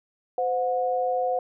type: tone pair together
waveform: sine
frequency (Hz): 513.4 / 726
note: C5 / F#5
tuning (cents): -33 / -33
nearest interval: tritone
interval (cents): 600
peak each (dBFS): -25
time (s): 0.38-1.39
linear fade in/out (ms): 2
effects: none